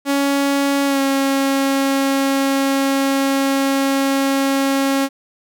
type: tone with pitch glide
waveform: sawtooth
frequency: 279.3 to 273.1 Hz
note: C#4 to C#4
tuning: +13 to -26 cents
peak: -11 dBFS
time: 0.05-5.09 s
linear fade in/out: 50 ms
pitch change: -39 cents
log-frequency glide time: 0.86-1 s
effects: none